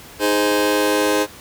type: chord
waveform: sawtooth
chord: Ab major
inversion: second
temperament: just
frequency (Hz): 311.5 / 415.3 / 519.1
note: Eb4 / Ab4 / C5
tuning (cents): +2 / 0 / -14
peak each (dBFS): -16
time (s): 0.19-1.27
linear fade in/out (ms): 50
effects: pink hiss -40 dBFS RMS until 1.4 s + high-pass 60 Hz 12 dB/octave